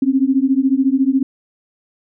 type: beating tone pair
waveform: sine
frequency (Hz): 260.5 / 274.5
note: C4 / C#4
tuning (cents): -7 / -17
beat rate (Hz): 14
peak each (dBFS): -15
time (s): 0.02-1.23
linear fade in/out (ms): 5
effects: none